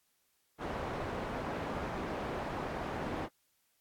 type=low-pass noise; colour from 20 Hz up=white; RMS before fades=-38 dBFS; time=0.58-3.29 s; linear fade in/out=50 ms; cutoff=860 Hz; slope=12 dB/octave; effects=white hiss -75 dBFS RMS until 3.8 s + AAC 64 kbps